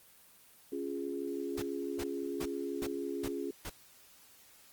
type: chord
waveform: sine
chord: Db major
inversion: none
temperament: equal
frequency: 277.2 / 349.2 / 415.3 Hz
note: Db4 / F4 / Ab4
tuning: 0 / 0 / 0 cents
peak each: -39 dBFS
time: 0.72-3.51 s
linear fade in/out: 5 ms
type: noise bursts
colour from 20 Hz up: pink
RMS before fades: -41 dBFS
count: 6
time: 1.57-3.7 s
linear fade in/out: 10 ms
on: 55 ms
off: 360 ms
effects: white hiss -60 dBFS RMS until 4.72 s + Opus 24 kbps